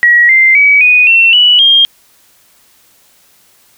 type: tone with pitch steps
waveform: sine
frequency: 1913 / 2086 / 2275 / 2481 / 2705 / 2950 / 3217 Hz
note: A#6 / C7 / C#7 / D#7 / E7 / F#7 / G7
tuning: +44 / -6 / +44 / -6 / +44 / -6 / +44 cents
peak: -3 dBFS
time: 0.03-1.85 s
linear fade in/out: 0 ms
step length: 260 ms
effects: white hiss -48 dBFS RMS until 3.77 s